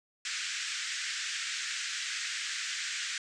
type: band-pass noise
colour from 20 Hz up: pink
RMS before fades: -36 dBFS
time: 0.25-3.18 s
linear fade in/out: 2 ms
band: 1500 to 7900 Hz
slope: 48 dB/octave
effects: resampled to 22050 Hz